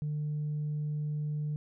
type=tone; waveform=sine; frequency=150 Hz; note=D3; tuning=37 cents sharp; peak=-29 dBFS; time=0.02-1.56 s; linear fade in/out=0 ms; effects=tanh soft clip ceiling -28 dBFS